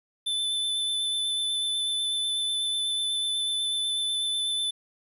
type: tone with vibrato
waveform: square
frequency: 3520 Hz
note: A7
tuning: in tune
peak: -26 dBFS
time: 0.26-4.71 s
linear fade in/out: 10 ms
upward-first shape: sine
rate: 8.1 Hz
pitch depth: 13 cents each way
effects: resampled to 32000 Hz + 10-bit